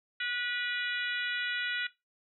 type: harmonic tone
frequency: 487.3 Hz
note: B4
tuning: 23 cents flat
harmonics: 3 / 4 / 5 / 6 / 7 / 8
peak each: -35 / -37 / -39 / -41 / -42 / -43 dBFS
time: 0.2-1.87 s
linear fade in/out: 5 ms
effects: noise-tail reverb RT60 0.2 s tail -17 dB re dry